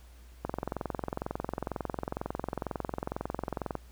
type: click train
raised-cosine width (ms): 1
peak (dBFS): -18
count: 74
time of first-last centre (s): 0.45-3.753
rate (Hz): 22.1
effects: added 60 Hz sine -50 dBFS peak until 3.91 s + pink hiss -61 dBFS RMS until 3.91 s